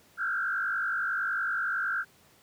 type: tone with frequency modulation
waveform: sine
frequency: 1480 Hz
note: F#6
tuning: in tune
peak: -27 dBFS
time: 0.17-2.05 s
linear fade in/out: 50 ms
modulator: 50.8 Hz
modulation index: 2.5
effects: pink hiss -60 dBFS RMS until 2.42 s + high-pass 100 Hz 12 dB/octave